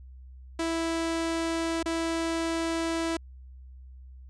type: tone with dropouts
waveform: sawtooth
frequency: 329.6 Hz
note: E4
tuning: in tune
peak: -23 dBFS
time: 0.59-3.17 s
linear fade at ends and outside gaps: 5 ms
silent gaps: 1.829-1.858 s
effects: added 64 Hz sine -44 dBFS peak until 4.29 s + resampled to 22050 Hz